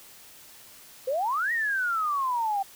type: exponential two-way sweep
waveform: sine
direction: up then down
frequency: 493.9 to 1911 to 770 Hz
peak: -24 dBFS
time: 1.07-2.63 s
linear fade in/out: 10 ms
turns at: 1.52 s
effects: white hiss -50 dBFS RMS until 2.75 s